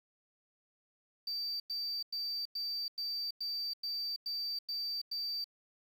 sine tone bursts, 4647 Hz, D8, 19 cents flat, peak -32 dBFS, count 10, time 1.27-5.443 s, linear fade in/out 5 ms, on 330 ms, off 97 ms, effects tanh soft clip ceiling -34 dBFS + 10-bit

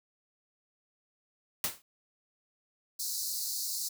white noise with exponential decay, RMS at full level -27 dBFS, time 1.64-1.82 s, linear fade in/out 2 ms, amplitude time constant 38 ms
pink high-pass noise, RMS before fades -35 dBFS, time 2.99-3.89 s, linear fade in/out 10 ms, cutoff 4100 Hz, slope 96 dB/octave
effects none

